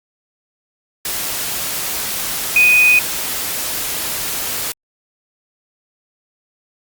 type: tone in noise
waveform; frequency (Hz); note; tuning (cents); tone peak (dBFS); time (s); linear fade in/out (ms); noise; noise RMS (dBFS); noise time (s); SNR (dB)
sine; 2489; D#7; 0; -8; 2.56-2.99; 2; white; -22; 1.05-4.72; +11
effects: Opus 48 kbps